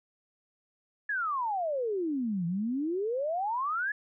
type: exponential two-way sweep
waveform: sine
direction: down then up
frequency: 1732 to 164.81 to 1732 Hz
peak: -28 dBFS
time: 1.09-3.92 s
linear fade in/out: 5 ms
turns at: 2.46 s
effects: none